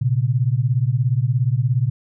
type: beating tone pair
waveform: sine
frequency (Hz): 117.6 / 134.6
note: A#2 / C3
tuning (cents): +16 / +49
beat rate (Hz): 17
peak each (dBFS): -18 / -19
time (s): 0.01-1.9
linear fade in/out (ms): 10
effects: none